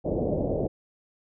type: low-pass noise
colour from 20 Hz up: white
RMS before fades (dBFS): -27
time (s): 0.04-0.68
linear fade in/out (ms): 20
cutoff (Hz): 640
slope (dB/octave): 48
effects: none